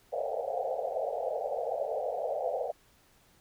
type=band-pass noise; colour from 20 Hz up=pink; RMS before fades=-33 dBFS; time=0.12-2.72 s; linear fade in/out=20 ms; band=460 to 780 Hz; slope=96 dB/octave; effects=pink hiss -64 dBFS RMS until 3.4 s